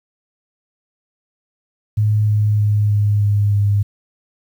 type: tone with pitch steps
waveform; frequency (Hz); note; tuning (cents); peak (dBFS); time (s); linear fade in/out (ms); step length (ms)
sine; 106.3 / 105.38 / 104.47 / 103.57 / 102.68 / 101.79; G#2 / G#2 / G#2 / G#2 / G#2 / G#2; +41 / +26 / +11 / -4 / -19 / -34; -12; 1.97-3.83; 10; 310
effects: 8-bit